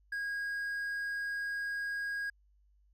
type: tone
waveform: triangle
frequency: 1638 Hz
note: G#6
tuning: 24 cents flat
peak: -32 dBFS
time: 0.12-2.3 s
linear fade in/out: 5 ms
effects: added 50 Hz sine -64 dBFS peak until 2.93 s